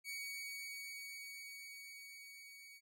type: tone with level ramp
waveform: sawtooth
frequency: 2248 Hz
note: C#7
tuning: 24 cents sharp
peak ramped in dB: -39 to -52 dBFS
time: 0.04-2.81 s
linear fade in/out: 50 ms
effects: none